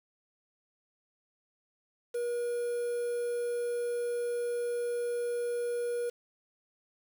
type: tone with quantisation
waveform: triangle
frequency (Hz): 480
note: B4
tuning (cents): -49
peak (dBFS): -28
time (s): 2.14-6.1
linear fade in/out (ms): 10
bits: 8
effects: none